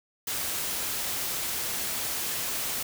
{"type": "noise", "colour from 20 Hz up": "white", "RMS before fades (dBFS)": -31, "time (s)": [0.27, 2.83], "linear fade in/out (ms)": 5, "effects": []}